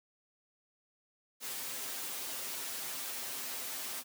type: noise with comb filter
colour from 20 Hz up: white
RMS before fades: -40 dBFS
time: 1.4-4.04 s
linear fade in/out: 50 ms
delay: 7.6 ms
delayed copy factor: +0.95
effects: high-pass 200 Hz 12 dB/octave